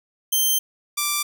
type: tone pair in turn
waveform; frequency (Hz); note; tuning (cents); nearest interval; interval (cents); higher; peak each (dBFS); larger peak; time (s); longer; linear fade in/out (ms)
5% pulse; 3136 / 1174.7; G7 / D6; 0 / 0; octave + perfect fourth; 1700; first; -9; neither; 0.32-0.59 / 0.97-1.23; first; 10
effects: none